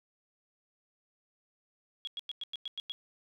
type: tone bursts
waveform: sine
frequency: 3322 Hz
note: G#7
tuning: in tune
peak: -35 dBFS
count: 8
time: 2.05-2.92 s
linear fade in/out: 0 ms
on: 23 ms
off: 98 ms
effects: none